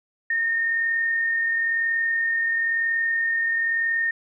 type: tone with amplitude modulation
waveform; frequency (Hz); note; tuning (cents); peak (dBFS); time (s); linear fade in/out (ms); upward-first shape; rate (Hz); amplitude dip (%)
sine; 1832; A#6; -31; -19; 0.3-4.11; 5; sine; 41; 25
effects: none